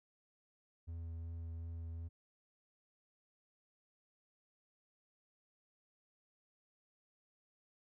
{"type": "tone with vibrato", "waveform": "triangle", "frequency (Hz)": 83, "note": "E2", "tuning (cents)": 12, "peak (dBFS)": -40, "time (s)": [0.87, 2.09], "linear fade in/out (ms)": 20, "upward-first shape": "triangle", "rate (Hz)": 2.7, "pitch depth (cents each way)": 14, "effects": []}